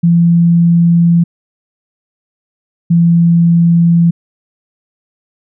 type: tone pair in turn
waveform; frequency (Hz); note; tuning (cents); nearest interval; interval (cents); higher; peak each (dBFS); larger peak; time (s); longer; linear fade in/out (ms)
sine; 170 / 169.37; F3 / E3; -46 / +47; unison; 7; first; -5; neither; 0.03-1.24 / 2.9-4.11; neither; 10
effects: none